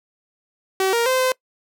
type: tone with pitch steps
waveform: sawtooth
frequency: 381.6 / 468 / 517 / 514 Hz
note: G4 / A#4 / C5 / C5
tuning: -47 / +7 / -21 / -31 cents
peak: -13 dBFS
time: 0.8-1.32 s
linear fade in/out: 2 ms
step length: 130 ms
effects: noise-tail reverb RT60 0.1 s tail -23 dB re dry